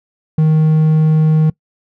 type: tone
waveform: triangle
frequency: 156.4 Hz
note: D#3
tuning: 9 cents sharp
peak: -6 dBFS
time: 0.38-1.5 s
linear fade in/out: 5 ms
effects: noise-tail reverb RT60 0.1 s tail -23 dB re dry